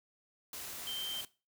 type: tone in noise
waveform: sine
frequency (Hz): 3132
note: G7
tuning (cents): -2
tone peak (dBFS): -37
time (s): 0.87-1.21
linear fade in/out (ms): 2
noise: white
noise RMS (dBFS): -44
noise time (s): 0.53-1.25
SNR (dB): +4
effects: noise-tail reverb RT60 0.3 s tail -19 dB re dry